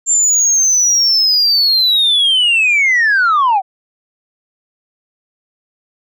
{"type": "linear sweep", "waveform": "sine", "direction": "down", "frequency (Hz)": [7330, 729], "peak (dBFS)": -7, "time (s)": [0.06, 3.62], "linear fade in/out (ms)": 50, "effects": ["tanh soft clip ceiling -7 dBFS"]}